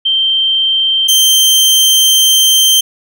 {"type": "tone pair in turn", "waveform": ["sine", "sawtooth"], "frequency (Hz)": [3136, 3136], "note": ["G7", "G7"], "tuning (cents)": [0, 0], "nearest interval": "unison", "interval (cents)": 0, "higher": "neither", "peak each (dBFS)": [-9, -3], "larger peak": "second", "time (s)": [[0.05, 1.08], [1.08, 2.81]], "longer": "second", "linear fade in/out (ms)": 10, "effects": []}